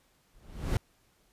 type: noise with exponential growth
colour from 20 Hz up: brown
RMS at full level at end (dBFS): -23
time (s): 0.34-0.77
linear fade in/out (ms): 2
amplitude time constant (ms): 93
effects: pink hiss -68 dBFS RMS until 1.32 s + resampled to 32000 Hz